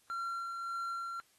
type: tone with tremolo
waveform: triangle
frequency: 1369 Hz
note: F6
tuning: 35 cents flat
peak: -33 dBFS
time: 0.1-1.2 s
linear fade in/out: 0 ms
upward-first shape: sine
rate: 1.7 Hz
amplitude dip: 30%
effects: white hiss -69 dBFS RMS until 1.38 s + AAC 32 kbps